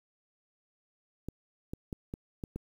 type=clicks; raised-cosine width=3 ms; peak=-24 dBFS; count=6; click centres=1.286 / 1.735 / 1.928 / 2.139 / 2.438 / 2.56 s; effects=9-bit